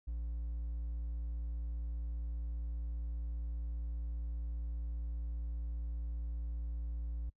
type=tone with hard clipping; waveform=triangle; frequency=57.5 Hz; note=A#1; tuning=23 cents flat; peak=-37 dBFS; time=0.07-7.3 s; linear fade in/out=10 ms; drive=5 dB; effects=noise-tail reverb RT60 0.1 s tail -25 dB re dry